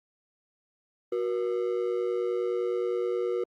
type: ring-modulated tone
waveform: triangle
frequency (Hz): 423.3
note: G#4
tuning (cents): +33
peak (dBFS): -21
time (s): 1.12-3.44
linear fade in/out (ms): 5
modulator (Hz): 54.8
effects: Opus 24 kbps